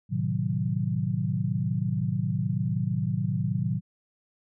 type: chord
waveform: sine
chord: A diminished seventh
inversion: none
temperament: equal with one note detuned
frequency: 110 / 129.01 / 155.56 / 185 Hz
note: A2 / C3 / Eb3 / Gb3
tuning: 0 / -24 / 0 / 0 cents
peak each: -30 dBFS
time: 0.09-3.81 s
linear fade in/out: 50 ms
effects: none